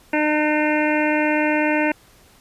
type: harmonic tone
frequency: 302.7 Hz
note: D#4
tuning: 48 cents flat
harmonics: 1 / 2 / 3 / 5 / 6 / 7 / 8 / 9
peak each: -20 / -23 / -25 / -27 / -28 / -28 / -29 / -30 dBFS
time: 0.13-1.92 s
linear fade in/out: 5 ms
effects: pink hiss -52 dBFS RMS until 2.4 s + resampled to 32000 Hz